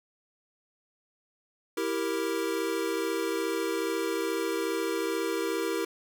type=chord; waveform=square; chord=E diminished; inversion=none; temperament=equal; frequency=329.6 / 392 / 466.2 Hz; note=E4 / G4 / Bb4; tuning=0 / 0 / 0 cents; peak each=-33 dBFS; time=1.77-5.85 s; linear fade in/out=5 ms; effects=none